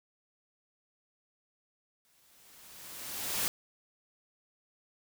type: noise with exponential growth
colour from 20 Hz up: white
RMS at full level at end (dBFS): -30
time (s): 2.05-3.48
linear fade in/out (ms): 0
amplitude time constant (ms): 310
effects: none